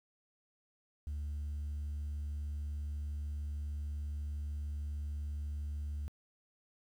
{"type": "tone", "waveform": "sine", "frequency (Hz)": 73.6, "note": "D2", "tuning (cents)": 4, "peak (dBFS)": -34, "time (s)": [1.07, 6.08], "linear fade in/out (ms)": 0, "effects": ["tanh soft clip ceiling -35 dBFS", "11-bit"]}